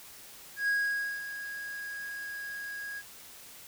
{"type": "tone with ADSR envelope", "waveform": "triangle", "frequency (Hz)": 1647, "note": "G#6", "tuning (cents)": -15, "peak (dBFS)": -23, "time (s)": [0.56, 3.03], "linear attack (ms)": 120, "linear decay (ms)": 530, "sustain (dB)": -12, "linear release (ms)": 50, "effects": ["white hiss -50 dBFS RMS until 3.67 s"]}